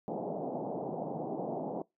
white band-pass noise, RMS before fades -37 dBFS, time 0.08-1.82 s, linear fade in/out 0 ms, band 140 to 790 Hz, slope 48 dB/octave, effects noise-tail reverb RT60 0.2 s tail -23 dB re dry

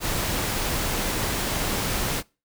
pink noise, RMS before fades -26 dBFS, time 0-2.23 s, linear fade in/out 50 ms, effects noise-tail reverb RT60 0.3 s tail -24 dB re dry

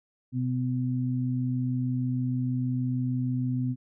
sine tone pair together, 126.4 / 252.8 Hz, B2 / B3, +41 / +41 cents, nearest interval octave, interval 1200 cents, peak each -27 / -29 dBFS, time 0.32-3.76 s, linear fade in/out 50 ms, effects none

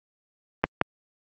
clicks, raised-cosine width 0.5 ms, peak -3 dBFS, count 2, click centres 0.64 / 0.814 s, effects high-pass 100 Hz 12 dB/octave + Opus 32 kbps

